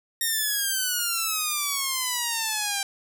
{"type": "exponential sweep", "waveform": "5% pulse", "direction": "down", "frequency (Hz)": [1860, 784], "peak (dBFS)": -13, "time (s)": [0.21, 2.83], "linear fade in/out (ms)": 2, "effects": []}